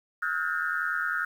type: tone cluster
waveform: sine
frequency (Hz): 1284 / 1431 / 1521 / 1603 / 1797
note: E6 / F6 / F#6 / G6 / A6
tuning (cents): -46 / +42 / +47 / +38 / +36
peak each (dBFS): -34 / -29 / -35 / -34 / -37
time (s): 0.22-1.25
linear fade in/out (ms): 5
effects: 9-bit